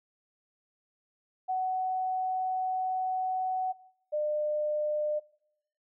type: tone pair in turn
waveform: sine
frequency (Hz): 747 / 601.7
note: F#5 / D5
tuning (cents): +16 / +42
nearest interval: major third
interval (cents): 374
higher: first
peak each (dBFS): -27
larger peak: neither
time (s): 1.48-3.73 / 4.12-5.2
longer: first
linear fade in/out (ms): 20
effects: noise-tail reverb RT60 0.7 s tail -20 dB re dry